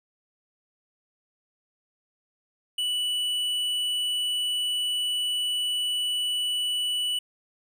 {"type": "tone with tanh clipping", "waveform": "triangle", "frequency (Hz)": 2960, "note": "F#7", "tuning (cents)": 0, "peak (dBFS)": -26, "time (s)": [2.78, 7.19], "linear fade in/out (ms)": 5, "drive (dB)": 12, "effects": []}